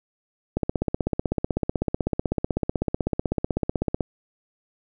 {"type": "click train", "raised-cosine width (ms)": 2, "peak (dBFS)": -9, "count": 56, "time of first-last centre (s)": [0.57, 4.008], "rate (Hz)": 16, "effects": []}